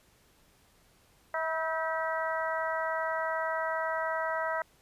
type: harmonic tone with a mistuned harmonic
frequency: 322.7 Hz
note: E4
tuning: 37 cents flat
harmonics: 2 / 3 / 4 / 5 / 6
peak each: -33 / -35 / -36 / -37 / -38 dBFS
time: 1.34-4.62 s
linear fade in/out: 2 ms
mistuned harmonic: 5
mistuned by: -50 cents
effects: pink hiss -64 dBFS RMS until 4.81 s + resampled to 32000 Hz